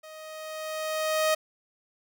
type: tone with level ramp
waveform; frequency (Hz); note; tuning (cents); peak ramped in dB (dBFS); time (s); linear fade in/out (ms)
sawtooth; 626; D#5; +10; -40 to -17; 0.03-1.35; 10
effects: none